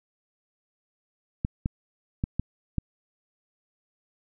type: clicks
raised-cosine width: 5 ms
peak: -13 dBFS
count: 5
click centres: 1.449 / 1.659 / 2.239 / 2.396 / 2.783 s
effects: none